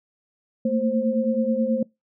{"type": "tone cluster", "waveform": "sine", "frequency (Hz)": [222.4, 231.7, 526], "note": ["A3", "A#3", "C5"], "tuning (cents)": [19, -10, 9], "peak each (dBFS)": -24, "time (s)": [0.65, 1.83], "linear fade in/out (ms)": 5, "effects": ["noise-tail reverb RT60 0.2 s tail -24 dB re dry"]}